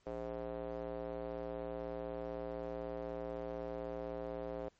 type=tone with band-pass filter; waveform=square; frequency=58 Hz; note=A#1; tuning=8 cents flat; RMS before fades=-42 dBFS; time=0.06-4.69 s; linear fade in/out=5 ms; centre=530 Hz; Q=2.7; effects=pink hiss -73 dBFS RMS until 4.79 s + MP3 32 kbps